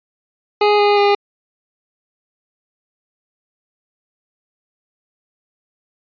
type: tone with pitch steps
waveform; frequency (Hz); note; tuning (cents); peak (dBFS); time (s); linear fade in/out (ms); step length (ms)
25% pulse; 415.3 / 410.8 / 406.3; G#4 / G#4 / G#4; 0 / -19 / -38; -7; 0.61-1.15; 5; 180
effects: resampled to 11025 Hz